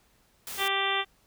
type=noise; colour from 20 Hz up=white; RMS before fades=-38 dBFS; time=0.47-0.68 s; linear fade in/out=2 ms
type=harmonic tone; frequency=392 Hz; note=G4; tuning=in tune; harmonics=1 / 2 / 3 / 4 / 5 / 6 / 7 / 8 / 9; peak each=-35 / -33 / -32 / -36 / -32 / -36 / -35 / -34 / -33 dBFS; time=0.57-1.05 s; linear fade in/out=50 ms
effects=pink hiss -65 dBFS RMS until 1.26 s